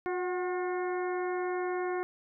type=harmonic tone with a mistuned harmonic; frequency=359.6 Hz; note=F#4; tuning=49 cents flat; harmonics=1 / 2 / 3 / 4 / 5 / 6; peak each=-31 / -37 / -41 / -43 / -45 / -47 dBFS; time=0.06-2.03 s; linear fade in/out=0 ms; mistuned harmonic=2; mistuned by=+45 cents; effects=none